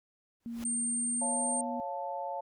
pink noise with exponential growth, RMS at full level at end -44 dBFS, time 0.4-0.64 s, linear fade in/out 2 ms, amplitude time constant 51 ms
sine tone with pitch glide, 233.2 to 242.3 Hz, A#3 to B3, +1 to -33 cents, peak -36 dBFS, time 0.46-1.8 s, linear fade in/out 0 ms, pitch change +66 cents, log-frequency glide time 0.85-1.65 s
sine tone, 8710 Hz, C#9, 31 cents flat, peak -30 dBFS, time 0.65-1.61 s, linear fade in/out 2 ms
sine chord, Db augmented, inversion none, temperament equal, 554.4 / 698.5 / 880 Hz, Db5 / F5 / A5, 0 / 0 / 0 cents, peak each -39 / -39 / -37 dBFS, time 1.21-2.41 s, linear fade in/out 10 ms
effects none

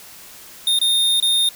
square tone with dropouts, 3659 Hz, A#7, 33 cents flat, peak -15 dBFS, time 0.67-1.49 s, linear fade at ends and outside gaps 2 ms, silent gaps 0.789-0.814 / 1.201-1.225 s, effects white hiss -41 dBFS RMS until 1.55 s

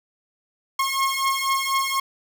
sawtooth beating tone pair, 1079 / 1083.1 Hz, C#6 / C#6, -47 / -40 cents, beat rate 4.1 Hz, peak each -20 / -20 dBFS, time 0.79-2 s, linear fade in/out 5 ms, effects none

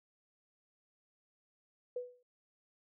sine tone with exponential decay, 493.8 Hz, B4, in tune, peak -33 dBFS, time 1.96-2.23 s, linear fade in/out 5 ms, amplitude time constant 57 ms, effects none

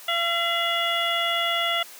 harmonic tone with a mistuned harmonic, 680 Hz, F5, 46 cents flat, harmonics 1 / 2 / 3 / 4 / 5, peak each -28 / -28 / -28 / -28 / -28 dBFS, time 0.08-1.83 s, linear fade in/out 5 ms, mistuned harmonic 4, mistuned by +87 cents, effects white hiss -44 dBFS RMS until 1.99 s + high-pass 400 Hz 12 dB/octave

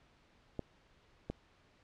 clicks, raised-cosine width 2 ms, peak -24 dBFS, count 2, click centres 0.593 / 1.3 s, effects pink hiss -67 dBFS RMS until 1.83 s + low-pass 4000 Hz 12 dB/octave

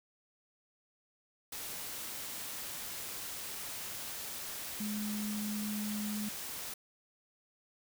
sine tone in noise, 210 Hz, G#3, 19 cents sharp, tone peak -35 dBFS, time 4.8-6.29 s, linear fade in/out 5 ms, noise white, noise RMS -42 dBFS, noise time 1.52-6.74 s, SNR +4 dB, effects none

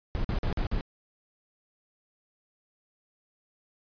brown noise bursts, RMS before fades -28 dBFS, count 5, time 0.15-0.809 s, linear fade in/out 0 ms, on 95 ms, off 46 ms, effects resampled to 11025 Hz

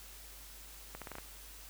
accelerating click train, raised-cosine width 0.5 ms, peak -28 dBFS, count 6, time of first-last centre 0.95-1.184 s, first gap 67 ms, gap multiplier 0.82, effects added 50 Hz sine -54 dBFS peak until 1.69 s + white hiss -53 dBFS RMS until 1.69 s

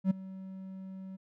triangle tone with ADSR envelope, 190 Hz, F#3, 46 cents sharp, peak -19 dBFS, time 0.04-1.17 s, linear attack 65 ms, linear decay 11 ms, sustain -20 dB, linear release 19 ms, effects none

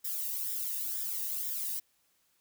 violet noise with flanger, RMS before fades -35 dBFS, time 0.04-1.8 s, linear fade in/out 10 ms, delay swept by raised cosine 0.56 to 1.09 ms, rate 2.1 Hz, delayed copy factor +0.7, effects white hiss -72 dBFS RMS until 2.4 s

